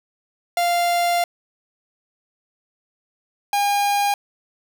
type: tone pair in turn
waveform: 45% pulse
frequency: 696 / 811 Hz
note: F5 / G#5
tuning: -6 / -41 cents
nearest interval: minor third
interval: 265 cents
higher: second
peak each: -17 dBFS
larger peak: neither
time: 0.57-1.24 / 3.53-4.14 s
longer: first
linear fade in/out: 2 ms
effects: none